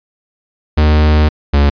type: tone pair in turn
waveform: 45% pulse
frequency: 76.2 / 71.52 Hz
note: D#2 / D2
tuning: -36 / -45 cents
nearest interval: minor second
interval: 109 cents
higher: first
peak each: -7 dBFS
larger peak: neither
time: 0.77-1.29 / 1.53-1.7 s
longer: first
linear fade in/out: 10 ms
effects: resampled to 11025 Hz